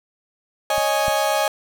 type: chord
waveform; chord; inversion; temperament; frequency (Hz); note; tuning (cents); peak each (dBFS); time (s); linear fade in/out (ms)
35% pulse; C# suspended second; none; equal; 554.4 / 622.3 / 830.6; C#5 / D#5 / G#5; 0 / 0 / 0; -23 / -20 / -20; 0.7-1.48; 2
type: clicks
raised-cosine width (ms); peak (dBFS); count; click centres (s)
5; -23 / -18; 2; 0.781 / 1.082
effects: none